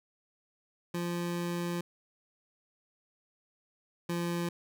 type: tone pair in turn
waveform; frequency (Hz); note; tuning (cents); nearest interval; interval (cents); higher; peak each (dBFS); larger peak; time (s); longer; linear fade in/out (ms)
25% pulse; 173.4 / 172.2; F3 / F3; -12 / -24; unison; 12; first; -28 / -27; second; 0.94-1.81 / 4.09-4.49; first; 5
effects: none